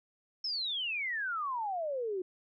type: exponential sweep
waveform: sine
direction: down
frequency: 5390 to 355.9 Hz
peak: -32 dBFS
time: 0.44-2.22 s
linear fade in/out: 5 ms
effects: none